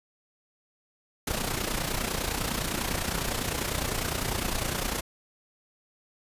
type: noise with amplitude modulation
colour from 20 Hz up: pink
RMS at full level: -27 dBFS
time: 1.27-5.01 s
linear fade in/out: 5 ms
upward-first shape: sine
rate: 29.9 Hz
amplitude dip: 65%
effects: resampled to 32000 Hz